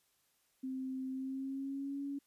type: tone with pitch glide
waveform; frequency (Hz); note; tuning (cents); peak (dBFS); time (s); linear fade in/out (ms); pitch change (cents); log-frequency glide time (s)
sine; 261.6 to 280.4; C4 to C#4; 0 to +20; -37; 0.63-2.19; 10; +120; 1.1-2.02
effects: white hiss -75 dBFS RMS until 2.26 s + resampled to 32000 Hz